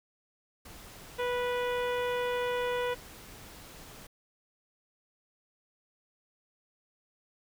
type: noise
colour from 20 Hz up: pink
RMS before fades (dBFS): -49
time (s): 0.65-4.07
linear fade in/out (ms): 5
type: harmonic tone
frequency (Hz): 491.1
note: B4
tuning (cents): -10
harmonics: 1 / 2 / 3 / 4 / 5 / 6 / 7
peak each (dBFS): -30 / -36 / -40 / -42 / -44 / -46 / -47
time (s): 1.18-2.95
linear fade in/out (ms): 20
effects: none